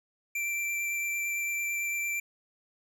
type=tone with vibrato; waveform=square; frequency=2349 Hz; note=D7; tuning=in tune; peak=-30 dBFS; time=0.35-2.2 s; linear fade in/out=5 ms; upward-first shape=triangle; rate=8.9 Hz; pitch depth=11 cents each way; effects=12-bit